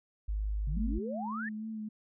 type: tone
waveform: sine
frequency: 51.9 Hz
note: G#1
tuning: in tune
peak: -30 dBFS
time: 0.28-0.99 s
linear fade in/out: 10 ms
type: exponential sweep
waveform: sine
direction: up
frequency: 130 to 1870 Hz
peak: -36 dBFS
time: 0.67-1.49 s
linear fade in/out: 5 ms
type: tone with vibrato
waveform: sine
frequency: 217.8 Hz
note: A3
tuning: 17 cents flat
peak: -36 dBFS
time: 0.76-1.89 s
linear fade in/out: 10 ms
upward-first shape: sine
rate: 3.5 Hz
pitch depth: 31 cents each way
effects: none